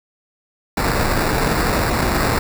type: noise with sample-and-hold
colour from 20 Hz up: pink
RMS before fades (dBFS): -18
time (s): 0.77-2.39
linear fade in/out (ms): 5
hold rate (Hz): 3150
effects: none